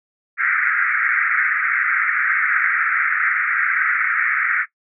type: band-pass noise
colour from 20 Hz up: pink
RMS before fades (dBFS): -19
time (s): 0.37-4.66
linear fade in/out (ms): 50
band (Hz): 1300 to 2200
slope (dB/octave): 96
effects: noise-tail reverb RT60 0.1 s tail -17 dB re dry